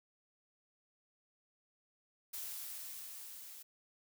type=noise with level ramp; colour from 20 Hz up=blue; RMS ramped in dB=-43 to -52 dBFS; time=2.33-3.63 s; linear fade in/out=10 ms; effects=none